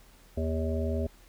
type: harmonic tone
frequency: 80.1 Hz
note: E2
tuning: 49 cents flat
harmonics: 1 / 3 / 5 / 7 / 8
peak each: -29 / -34 / -36 / -37 / -38 dBFS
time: 0.37-1.07 s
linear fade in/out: 5 ms
effects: added 40 Hz sine -55 dBFS peak until 1.28 s + pink hiss -59 dBFS RMS until 1.28 s